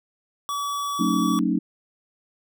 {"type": "tone", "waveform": "square", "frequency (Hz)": 1142, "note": "D6", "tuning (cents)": -49, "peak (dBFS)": -26, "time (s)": [0.49, 1.39], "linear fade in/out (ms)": 0}
{"type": "chord", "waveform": "sine", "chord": "D# half-diminished seventh", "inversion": "first", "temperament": "equal with one note detuned", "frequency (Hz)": [185, 225.7, 277.2, 311.1], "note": ["F#3", "A3", "C#4", "D#4"], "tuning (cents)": [0, 44, 0, 0], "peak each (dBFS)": -25, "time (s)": [0.99, 1.59], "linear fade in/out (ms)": 10}
{"effects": []}